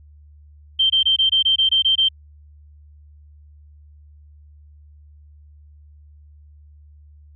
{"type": "tone bursts", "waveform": "sine", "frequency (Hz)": 3136, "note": "G7", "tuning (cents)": 0, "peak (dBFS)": -13, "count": 10, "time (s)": [0.79, 2.088], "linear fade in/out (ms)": 10, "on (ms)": 110, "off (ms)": 22, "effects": ["added 74 Hz sine -44 dBFS peak until 7.35 s"]}